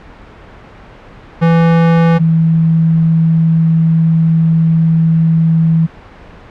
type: tone pair in turn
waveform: square / sine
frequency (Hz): 166.4 / 162.79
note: E3 / E3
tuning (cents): +17 / -21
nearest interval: unison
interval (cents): 38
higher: first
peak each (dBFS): -7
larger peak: neither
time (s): 1.41-2.19 / 2.19-5.87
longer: second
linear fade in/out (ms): 20
effects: pink hiss -36 dBFS RMS until 6.5 s + low-pass 2000 Hz 12 dB/octave